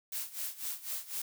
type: noise with tremolo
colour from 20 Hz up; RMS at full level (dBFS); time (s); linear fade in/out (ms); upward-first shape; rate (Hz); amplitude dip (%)
blue; -36; 0.12-1.22; 5; sine; 4; 85
effects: none